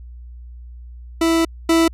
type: tone pair in turn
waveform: 40% pulse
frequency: 329.6 / 329.6 Hz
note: E4 / E4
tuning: 0 / 0 cents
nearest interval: unison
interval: 0 cents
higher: neither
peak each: -13 / -11 dBFS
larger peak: second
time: 1.21-1.45 / 1.69-1.88 s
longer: first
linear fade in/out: 5 ms
effects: added 60 Hz sine -34 dBFS peak until 1.93 s + low-pass 12000 Hz 12 dB/octave